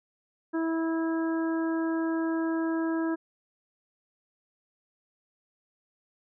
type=harmonic tone; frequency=326.2 Hz; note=E4; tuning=18 cents flat; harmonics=1 / 2 / 3 / 4 / 5; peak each=-26 / -38 / -39 / -42 / -40 dBFS; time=0.53-3.16 s; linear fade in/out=20 ms; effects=none